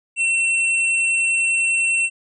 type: tone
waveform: square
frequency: 2705 Hz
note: E7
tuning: 44 cents sharp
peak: -17 dBFS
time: 0.16-2.1 s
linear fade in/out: 50 ms
effects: resampled to 24000 Hz